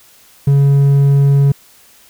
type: tone with hard clipping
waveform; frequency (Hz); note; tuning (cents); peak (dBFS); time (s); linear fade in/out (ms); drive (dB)
sine; 140; C#3; +18; -8; 0.47-1.52; 5; 3
effects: white hiss -46 dBFS RMS until 2.09 s